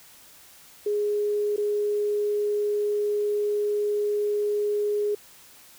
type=tone with dropouts; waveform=sine; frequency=415.3 Hz; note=G#4; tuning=in tune; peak=-22 dBFS; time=0.86-5.15 s; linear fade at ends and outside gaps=5 ms; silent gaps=1.563-1.578 s; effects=white hiss -51 dBFS RMS until 5.78 s